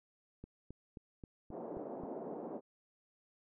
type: click train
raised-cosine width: 3 ms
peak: -35 dBFS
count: 7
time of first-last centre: 0.44-2.036 s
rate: 3.76 Hz
type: band-pass noise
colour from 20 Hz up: pink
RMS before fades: -44 dBFS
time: 1.5-2.61 s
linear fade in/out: 50 ms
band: 240 to 730 Hz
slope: 24 dB/octave
effects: none